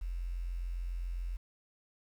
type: tone with quantisation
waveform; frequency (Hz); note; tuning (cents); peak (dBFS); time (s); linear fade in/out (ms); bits
sine; 43.65; F1; 0; -34; 0.01-1.37; 10; 10
effects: none